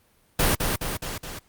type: noise with echo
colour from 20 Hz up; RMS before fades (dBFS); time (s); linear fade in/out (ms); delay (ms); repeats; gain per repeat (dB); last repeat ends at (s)
pink; -20; 0.39-0.55; 5; 210; 4; -4; 1.39
effects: pink hiss -62 dBFS RMS until 1.48 s + Opus 32 kbps